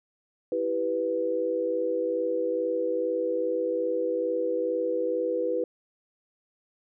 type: chord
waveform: sine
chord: E minor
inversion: none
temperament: equal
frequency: 329.6 / 392 / 493.9 Hz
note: E4 / G4 / B4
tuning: 0 / 0 / 0 cents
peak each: -32 / -32 / -26 dBFS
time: 0.52-5.64 s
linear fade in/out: 2 ms
effects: none